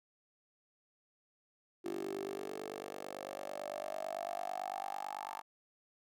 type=tone with high-pass filter sweep; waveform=10% pulse; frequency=49 Hz; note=G1; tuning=in tune; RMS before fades=-42 dBFS; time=1.84-5.42 s; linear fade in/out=20 ms; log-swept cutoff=360 to 910 Hz; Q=8.9; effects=none